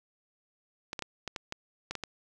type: clicks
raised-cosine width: 0.2 ms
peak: -18 dBFS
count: 9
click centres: 0.931 / 0.992 / 1.023 / 1.277 / 1.362 / 1.524 / 1.91 / 1.953 / 2.037 s
effects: none